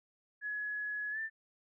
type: tone with pitch glide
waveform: sine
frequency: 1689 to 1777.1 Hz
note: G#6 to A6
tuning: +29 to +17 cents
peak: -35 dBFS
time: 0.41-1.3 s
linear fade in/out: 50 ms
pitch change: +88 cents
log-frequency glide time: 1.11-1.19 s
effects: none